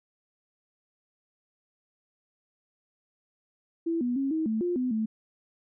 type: tone with pitch steps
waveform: sine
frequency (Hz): 332.2 / 244.5 / 272.5 / 317.9 / 220.2 / 352.7 / 252.6 / 219.4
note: E4 / B3 / C#4 / D#4 / A3 / F4 / B3 / A3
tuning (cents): +13 / -17 / -29 / +37 / +2 / +17 / +39 / -5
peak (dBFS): -25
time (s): 3.86-5.06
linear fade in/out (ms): 10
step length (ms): 150
effects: none